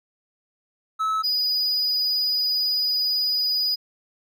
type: tone pair in turn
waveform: triangle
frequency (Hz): 1299 / 4941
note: E6 / D#8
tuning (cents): -26 / -13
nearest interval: octave + major seventh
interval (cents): 2313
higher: second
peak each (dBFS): -19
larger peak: neither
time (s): 0.99-1.23 / 1.23-3.76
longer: second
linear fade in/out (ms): 20
effects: none